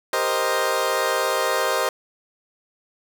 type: chord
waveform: 20% pulse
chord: C minor seventh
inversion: second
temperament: equal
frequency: 392 / 466.2 / 523.3 / 622.3 Hz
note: G4 / Bb4 / C5 / Eb5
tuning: 0 / 0 / 0 / 0 cents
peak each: -24 / -22 / -19 / -20 dBFS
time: 0.13-1.89 s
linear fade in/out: 2 ms
effects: none